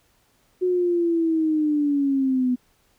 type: linear sweep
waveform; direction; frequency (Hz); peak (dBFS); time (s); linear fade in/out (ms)
sine; down; 367.5 to 246.9; -18; 0.61-2.56; 20
effects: pink hiss -63 dBFS RMS until 2.98 s